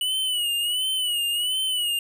square tone with vibrato, 2941 Hz, F#7, 11 cents flat, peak -23 dBFS, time 0.01-1.99 s, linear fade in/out 2 ms, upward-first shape sine, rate 1.4 Hz, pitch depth 81 cents each way, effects none

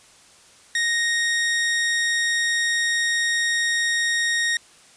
sawtooth tone, 1864.7 Hz, A#6, in tune, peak -16 dBFS, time 0.75-4.57 s, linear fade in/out 2 ms, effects white hiss -51 dBFS RMS until 4.96 s + resampled to 22050 Hz

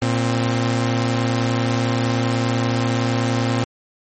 sawtooth tone pair together, 116.41 / 263.3 Hz, A#2 / C4, -2 / +11 cents, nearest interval octave + major second, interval 1413 cents, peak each -15 / -18 dBFS, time 0.02-3.64 s, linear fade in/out 0 ms, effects MP3 32 kbps

